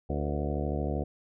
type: harmonic tone with a mistuned harmonic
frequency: 73 Hz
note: D2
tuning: 10 cents flat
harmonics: 1 / 2 / 3 / 4 / 5 / 6 / 7 / 8 / 9 / 10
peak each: -32 / -35 / -37 / -38 / -39 / -40 / -40 / -41 / -42 / -42 dBFS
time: 0.09-1.04 s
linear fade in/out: 10 ms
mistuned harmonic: 6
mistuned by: +68 cents
effects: none